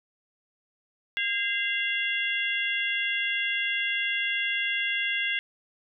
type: tone cluster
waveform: sine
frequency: 1616 / 2073 / 2773 / 3367 Hz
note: G#6 / C7 / F7 / G#7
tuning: -48 / -17 / -13 / +23 cents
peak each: -32 / -29 / -30 / -33 dBFS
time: 1.17-5.39 s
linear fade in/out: 0 ms
effects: none